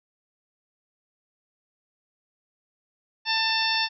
harmonic tone, 892 Hz, A5, 23 cents sharp, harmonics 1 / 2 / 3 / 4 / 5 / 6, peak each -29 / -29 / -29 / -29 / -29 / -29 dBFS, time 3.25-3.89 s, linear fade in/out 50 ms, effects none

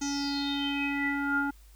square tone with low-pass filter sweep, 282.2 Hz, C#4, 31 cents sharp, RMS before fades -30 dBFS, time 0.01-1.51 s, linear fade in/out 10 ms, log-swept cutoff 6400 to 1200 Hz, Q 9.6, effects added 51 Hz sine -51 dBFS peak until 1.75 s + white hiss -62 dBFS RMS until 1.75 s

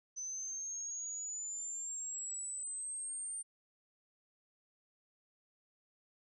sine exponential sweep, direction up, 6060 to 8870 Hz, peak -39 dBFS, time 0.16-3.43 s, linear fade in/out 20 ms, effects none

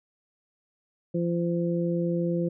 harmonic tone, 171.5 Hz, F3, 31 cents flat, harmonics 1 / 2 / 3, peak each -26 / -29 / -31 dBFS, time 1.14-2.49 s, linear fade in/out 10 ms, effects none

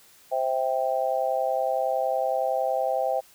sine chord, C major, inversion none, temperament just, 523.3 / 654.1 / 784.9 Hz, C5 / E5 / G5, 0 / -14 / +2 cents, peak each -27 dBFS, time 0.31-3.21 s, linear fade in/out 20 ms, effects white hiss -55 dBFS RMS until 3.34 s

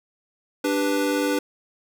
square chord, G major, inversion second, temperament equal, 293.7 / 392 / 493.9 Hz, D4 / G4 / B4, 0 / 0 / 0 cents, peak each -24 / -29 / -26 dBFS, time 0.64-1.39 s, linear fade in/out 5 ms, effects none

